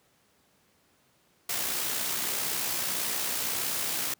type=noise with amplitude modulation; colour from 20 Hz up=white; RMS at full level=-29 dBFS; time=1.49-4.14 s; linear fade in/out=5 ms; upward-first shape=sine; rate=61.7 Hz; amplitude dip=35%; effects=pink hiss -66 dBFS RMS until 4.19 s + high-pass 100 Hz 12 dB/octave